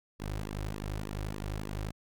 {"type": "tone with flanger", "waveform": "sawtooth", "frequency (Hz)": 51.6, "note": "G#1", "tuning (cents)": -10, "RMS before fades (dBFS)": -37, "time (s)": [0.19, 1.92], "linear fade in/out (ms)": 20, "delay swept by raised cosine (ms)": [1.3, 4.7], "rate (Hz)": 3.4, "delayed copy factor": -0.95, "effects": []}